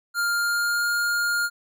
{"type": "tone with pitch glide", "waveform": "square", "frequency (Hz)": [1402, 1414.2], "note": ["F6", "F6"], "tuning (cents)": [6, 21], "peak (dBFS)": -22, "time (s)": [0.14, 1.5], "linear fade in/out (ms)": 50, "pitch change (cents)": 15, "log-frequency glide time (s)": [0.34, 0.88], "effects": []}